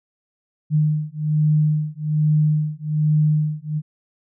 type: beating tone pair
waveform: sine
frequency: 151.9 / 153.1 Hz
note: D#3 / D#3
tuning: -41 / -28 cents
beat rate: 1.2 Hz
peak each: -19 dBFS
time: 0.7-3.82 s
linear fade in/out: 50 ms
effects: none